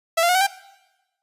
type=tone with pitch steps; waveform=sawtooth; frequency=660 / 690.4 / 722.2 / 755.5 / 790.3 Hz; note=E5 / F5 / F#5 / F#5 / G5; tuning=+2 / -20 / -42 / +36 / +14 cents; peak=-12 dBFS; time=0.17-0.47 s; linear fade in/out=10 ms; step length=60 ms; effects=noise-tail reverb RT60 1.0 s tail -20 dB re dry + resampled to 32000 Hz